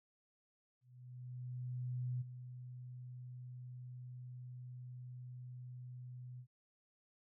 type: tone with ADSR envelope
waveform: sine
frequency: 124.8 Hz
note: B2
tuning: 19 cents sharp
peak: -36 dBFS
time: 0.81-6.47 s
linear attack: 1400 ms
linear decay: 17 ms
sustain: -11 dB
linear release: 76 ms
effects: none

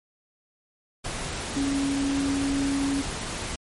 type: tone in noise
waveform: sine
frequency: 277.2 Hz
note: C#4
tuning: in tune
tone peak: -23 dBFS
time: 1.56-3.02 s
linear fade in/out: 10 ms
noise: pink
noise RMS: -32 dBFS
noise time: 1.04-3.56 s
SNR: +6 dB
effects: MP3 48 kbps

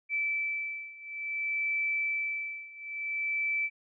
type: beating tone pair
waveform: sine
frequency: 2319 / 2319.57 Hz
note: D7 / D7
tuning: -22 / -22 cents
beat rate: 0.57 Hz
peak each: -34 / -32 dBFS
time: 0.09-3.7 s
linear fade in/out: 50 ms
effects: none

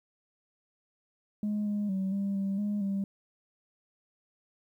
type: tone with pitch steps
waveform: sine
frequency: 209.2 / 206.5 / 191.1 / 198.3 / 195.7 / 206.4 / 196.7 Hz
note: G#3 / G#3 / G3 / G3 / G3 / G#3 / G3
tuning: +13 / -10 / -44 / +20 / -3 / -10 / +6 cents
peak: -26 dBFS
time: 1.43-3.04 s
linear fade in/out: 2 ms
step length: 230 ms
effects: tanh soft clip ceiling -26 dBFS + 11-bit

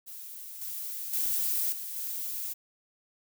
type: noise with level steps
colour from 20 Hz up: violet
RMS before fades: -43 / -37 / -29 / -38 / -35 dBFS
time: 0.06-2.54 s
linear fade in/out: 20 ms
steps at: 0.61 / 1.13 / 1.72 / 1.96 s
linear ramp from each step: 5 ms
effects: none

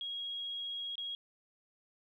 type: tone with dropouts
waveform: sine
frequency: 3295 Hz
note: G#7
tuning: 14 cents flat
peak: -37 dBFS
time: 0.01-1.15 s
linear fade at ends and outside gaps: 1 ms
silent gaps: 0.955-0.98 s
effects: 12-bit

